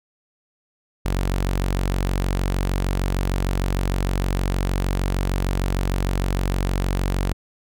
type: tone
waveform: sawtooth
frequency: 46.52 Hz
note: F#1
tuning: 10 cents sharp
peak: -16 dBFS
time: 1.05-7.33 s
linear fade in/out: 10 ms
effects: none